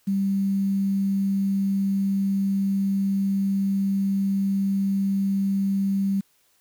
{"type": "tone with quantisation", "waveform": "sine", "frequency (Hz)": 196, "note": "G3", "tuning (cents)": 0, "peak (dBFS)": -20, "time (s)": [0.07, 6.21], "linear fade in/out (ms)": 10, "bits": 8, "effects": ["white hiss -64 dBFS RMS until 6.6 s"]}